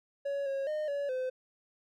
triangle tone with pitch steps, 561 / 546 / 611 / 568 / 513 Hz, C#5 / C#5 / D#5 / C#5 / C5, +21 / -26 / -32 / +42 / -34 cents, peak -29 dBFS, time 0.25-1.3 s, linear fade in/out 10 ms, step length 210 ms, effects none

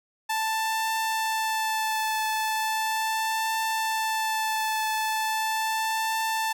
sawtooth tone with vibrato, 880 Hz, A5, in tune, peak -21 dBFS, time 0.29-6.53 s, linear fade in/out 10 ms, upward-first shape triangle, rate 0.38 Hz, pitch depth 17 cents each way, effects none

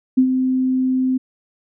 sine tone with ADSR envelope, 258.4 Hz, C4, 21 cents flat, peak -8 dBFS, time 0.17-1.18 s, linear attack 12 ms, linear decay 80 ms, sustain -7 dB, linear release 13 ms, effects none

